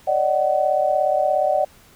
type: tone cluster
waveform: sine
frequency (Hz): 574 / 611 / 750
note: D5 / D#5 / F#5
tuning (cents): -40 / -32 / +23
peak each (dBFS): -22 / -20 / -20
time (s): 0.07-1.65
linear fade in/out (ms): 10
effects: pink hiss -51 dBFS RMS until 1.95 s